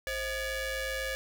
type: ring-modulated tone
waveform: sawtooth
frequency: 582 Hz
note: D5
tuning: 16 cents flat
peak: -25 dBFS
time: 0.07-1.15 s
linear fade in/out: 0 ms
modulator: 1110 Hz
effects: none